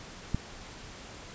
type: click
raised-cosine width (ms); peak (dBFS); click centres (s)
5; -15; 0.346
effects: pink hiss -46 dBFS RMS until 1.34 s + resampled to 16000 Hz